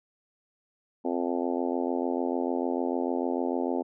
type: harmonic tone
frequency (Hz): 86.7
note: F2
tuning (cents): -12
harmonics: 3 / 4 / 5 / 6 / 7 / 8 / 9 / 10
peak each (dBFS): -30 / -32 / -34 / -36 / -37 / -38 / -39 / -40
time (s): 1.04-3.83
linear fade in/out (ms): 20
effects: none